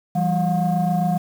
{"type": "tone cluster", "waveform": "sine", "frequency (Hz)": [168.2, 195.7, 716], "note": ["E3", "G3", "F5"], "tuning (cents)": [35, -3, 43], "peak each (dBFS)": [-19, -22, -21], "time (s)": [0.15, 1.18], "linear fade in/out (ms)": 10, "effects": ["tanh soft clip ceiling -12 dBFS", "7-bit"]}